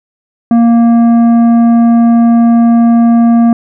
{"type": "tone with tanh clipping", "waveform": "triangle", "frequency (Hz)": 233.1, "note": "A#3", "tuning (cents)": 0, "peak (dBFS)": -5, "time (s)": [0.51, 3.53], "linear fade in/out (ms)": 2, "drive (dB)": 13, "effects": []}